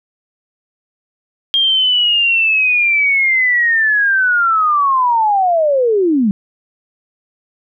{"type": "linear sweep", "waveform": "sine", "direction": "down", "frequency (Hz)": [3227, 190.4], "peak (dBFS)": -10, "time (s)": [1.54, 6.31], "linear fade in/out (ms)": 0, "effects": []}